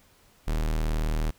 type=tone; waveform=45% pulse; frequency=38.89 Hz; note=D#1; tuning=in tune; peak=-24 dBFS; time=0.47-1.31 s; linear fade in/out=10 ms; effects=pink hiss -60 dBFS RMS until 1.38 s